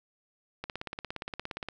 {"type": "click train", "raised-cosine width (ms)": 0.3, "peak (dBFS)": -20, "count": 19, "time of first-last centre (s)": [0.64, 1.687], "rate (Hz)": 17.2, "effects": []}